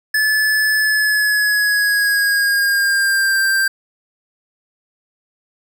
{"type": "tone with pitch glide", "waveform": "square", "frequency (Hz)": [1730, 1577.3], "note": ["A6", "G6"], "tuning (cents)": [-30, 10], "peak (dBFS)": -14, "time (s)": [0.14, 3.68], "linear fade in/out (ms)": 5, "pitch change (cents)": -160, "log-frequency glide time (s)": [0.78, 3.39], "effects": []}